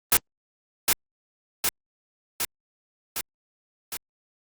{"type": "noise with echo", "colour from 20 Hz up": "white", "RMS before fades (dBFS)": -17, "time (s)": [0.12, 0.17], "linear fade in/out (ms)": 2, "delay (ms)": 760, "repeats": 5, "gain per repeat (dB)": -3, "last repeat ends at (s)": 3.97, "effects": ["Opus 32 kbps"]}